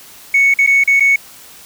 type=tone with dropouts; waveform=sine; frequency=2217 Hz; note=C#7; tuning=in tune; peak=-6 dBFS; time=0.34-1.16 s; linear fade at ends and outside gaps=5 ms; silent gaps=0.54-0.587 / 0.665-0.673 / 0.838-0.875 / 0.998-1.005 s; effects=tanh soft clip ceiling -5 dBFS + white hiss -39 dBFS RMS until 1.65 s